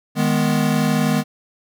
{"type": "chord", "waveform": "square", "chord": "G# minor", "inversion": "second", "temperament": "equal", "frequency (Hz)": [155.56, 207.7, 246.9], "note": ["D#3", "G#3", "B3"], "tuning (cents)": [0, 0, 0], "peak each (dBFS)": -21, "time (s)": [0.15, 1.24], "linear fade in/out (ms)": 50, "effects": []}